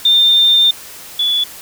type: tone pair in turn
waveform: sine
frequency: 3606 / 3435 Hz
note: A7 / A7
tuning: +42 / -42 cents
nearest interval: minor second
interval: 84 cents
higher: first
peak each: -7 / -12 dBFS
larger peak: first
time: 0.05-0.71 / 1.19-1.44 s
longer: first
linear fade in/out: 5 ms
effects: white hiss -34 dBFS RMS until 1.61 s